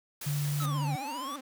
white noise, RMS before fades -40 dBFS, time 0.21-0.66 s, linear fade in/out 5 ms
sine tone, 145.3 Hz, D3, 18 cents flat, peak -28 dBFS, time 0.26-0.96 s, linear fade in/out 10 ms
square linear two-way sweep, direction down then up, 1329 to 740 to 1186 Hz, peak -36 dBFS, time 0.6-1.36 s, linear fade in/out 2 ms, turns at 0.95 s
sawtooth tone with vibrato, 277.2 Hz, C#4, in tune, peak -37 dBFS, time 0.61-1.41 s, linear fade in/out 10 ms, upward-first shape triangle, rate 15 Hz, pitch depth 170 cents each way
effects none

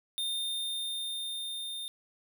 square tone with level ramp, 3632 Hz, A#7, 46 cents flat, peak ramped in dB -31 to -37 dBFS, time 0.18-1.88 s, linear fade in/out 0 ms, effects none

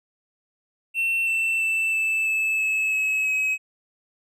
triangle tone with pitch steps, 2700 / 2678 / 2657 / 2635 / 2614 / 2593 / 2572 / 2551 Hz, E7 / E7 / E7 / E7 / E7 / E7 / E7 / D#7, +41 / +27 / +13 / -1 / -15 / -29 / -43 / +43 cents, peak -19 dBFS, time 0.94-3.58 s, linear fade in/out 50 ms, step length 330 ms, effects none

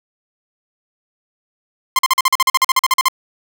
sawtooth tone bursts, 1049 Hz, C6, 4 cents sharp, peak -6 dBFS, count 16, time 1.96-3.084 s, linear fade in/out 2 ms, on 29 ms, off 44 ms, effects none

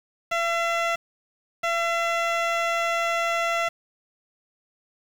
15% pulse tone bursts at uneven times, 676 Hz, E5, 43 cents sharp, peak -16 dBFS, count 2, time 0.31-0.96 / 1.63-3.69 s, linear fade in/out 10 ms, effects low-pass 5000 Hz 12 dB/octave + 7-bit

